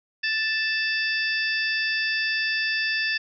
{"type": "harmonic tone with a mistuned harmonic", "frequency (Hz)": 880, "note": "A5", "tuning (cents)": 0, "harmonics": [2, 3, 4, 5, 6], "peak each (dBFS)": [-25, -28, -35, -32, -33], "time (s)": [0.23, 3.18], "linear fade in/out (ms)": 10, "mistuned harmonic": 5, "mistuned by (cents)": 100, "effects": []}